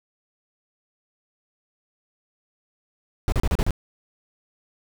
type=noise bursts; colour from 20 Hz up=brown; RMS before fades=-20 dBFS; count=6; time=3.28-3.707 s; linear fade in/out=0 ms; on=42 ms; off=35 ms; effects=none